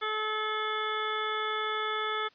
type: harmonic tone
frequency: 431.3 Hz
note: A4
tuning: 35 cents flat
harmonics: 1 / 2 / 3 / 4 / 5 / 7 / 8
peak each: -36 / -40 / -32 / -38 / -39 / -47 / -38 dBFS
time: 0.01-2.29 s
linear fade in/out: 20 ms
effects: white hiss -62 dBFS RMS until 2.34 s + resampled to 11025 Hz